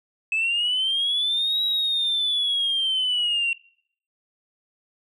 sine linear two-way sweep, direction up then down, 2587 to 3868 to 2729 Hz, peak -19 dBFS, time 0.32-3.53 s, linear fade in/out 2 ms, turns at 1.63 s, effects noise-tail reverb RT60 0.6 s tail -23 dB re dry + tanh soft clip ceiling -17 dBFS

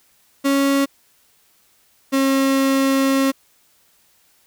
35% pulse tone pair in turn, 276.6 / 270.3 Hz, C#4 / C#4, -4 / -44 cents, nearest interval unison, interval 40 cents, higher first, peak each -13 dBFS, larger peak neither, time 0.44-0.86 / 2.12-3.32 s, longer second, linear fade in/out 20 ms, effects white hiss -58 dBFS RMS until 4.46 s

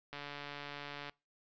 click train, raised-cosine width 0.3 ms, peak -28 dBFS, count 140, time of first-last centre 0.13-1.095 s, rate 144 Hz, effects noise-tail reverb RT60 0.3 s tail -26 dB re dry + resampled to 16000 Hz

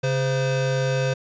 square tone pair together, 136 / 517.2 Hz, C#3 / C5, -33 / -20 cents, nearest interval octave + major seventh, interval 2313 cents, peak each -23 / -25 dBFS, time 0.03-1.14 s, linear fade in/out 10 ms, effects resampled to 16000 Hz

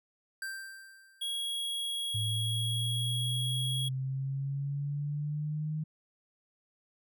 square tone with exponential decay, 1571 Hz, G6, 3 cents sharp, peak -35 dBFS, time 0.42-1.57 s, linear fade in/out 2 ms, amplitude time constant 250 ms
square tone, 3314 Hz, G#7, 4 cents flat, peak -33 dBFS, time 1.21-3.89 s, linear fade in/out 10 ms
sine linear sweep, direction up, 108.3 to 155.56 Hz, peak -31 dBFS, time 2.14-5.84 s, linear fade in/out 10 ms
effects none

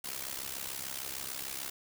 white noise with amplitude modulation, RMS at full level -36 dBFS, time 0.04-1.7 s, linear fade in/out 5 ms, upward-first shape sine, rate 66.7 Hz, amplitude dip 80%, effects none

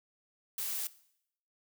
blue noise, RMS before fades -36 dBFS, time 0.58-0.87 s, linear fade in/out 2 ms, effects noise-tail reverb RT60 0.7 s tail -18 dB re dry

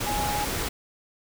sine tone in noise, 830.6 Hz, G#5, in tune, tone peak -27 dBFS, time 0.06-0.45 s, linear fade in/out 10 ms, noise pink, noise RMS -29 dBFS, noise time 0-0.69 s, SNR -1 dB, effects none

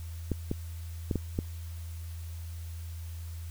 clicks, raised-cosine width 3 ms, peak -16 dBFS, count 5, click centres 0.317 / 0.514 / 1.112 / 1.157 / 1.389 s, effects added 83 Hz sine -37 dBFS peak until 3.5 s + white hiss -54 dBFS RMS until 3.5 s

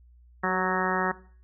harmonic tone with a mistuned harmonic, 185.2 Hz, F#3, 2 cents sharp, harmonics 1 / 2 / 3 / 4 / 5 / 6 / 7 / 8 / 9 / 10, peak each -31 / -32 / -35 / -33 / -33 / -32 / -32 / -37 / -33 / -33 dBFS, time 0.43-1.12 s, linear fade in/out 10 ms, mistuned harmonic 2, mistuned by +21 cents, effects noise-tail reverb RT60 0.5 s tail -18 dB re dry + added 60 Hz sine -52 dBFS peak until 1.43 s

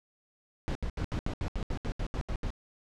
brown noise bursts, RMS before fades -32 dBFS, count 13, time 0.68-2.504 s, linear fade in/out 0 ms, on 72 ms, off 74 ms, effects low-pass 6000 Hz 12 dB/octave

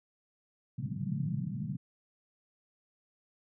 white band-pass noise, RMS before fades -35 dBFS, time 0.78-1.77 s, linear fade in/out 10 ms, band 120 to 200 Hz, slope 48 dB/octave, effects none

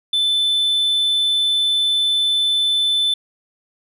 sine tone, 3520 Hz, A7, in tune, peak -12 dBFS, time 0.13-3.14 s, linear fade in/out 5 ms, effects tanh soft clip ceiling -14 dBFS

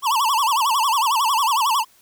square tone with vibrato, 1000 Hz, B5, 21 cents sharp, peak -17 dBFS, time 0.02-1.85 s, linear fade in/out 50 ms, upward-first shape sine, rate 11 Hz, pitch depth 240 cents each way, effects white hiss -55 dBFS RMS until 2.01 s

